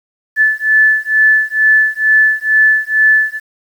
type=beating tone pair; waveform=sine; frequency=1740 / 1742.2 Hz; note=A6 / A6; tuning=-20 / -18 cents; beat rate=2.2 Hz; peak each=-11 / -11 dBFS; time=0.36-3.4 s; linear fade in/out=50 ms; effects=7-bit